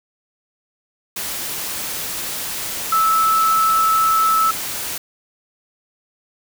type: tone in noise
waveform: sine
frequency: 1309 Hz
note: E6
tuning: 13 cents flat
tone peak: -13 dBFS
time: 2.92-4.51 s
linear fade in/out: 5 ms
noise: white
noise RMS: -26 dBFS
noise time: 1.16-4.98 s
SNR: +10 dB
effects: none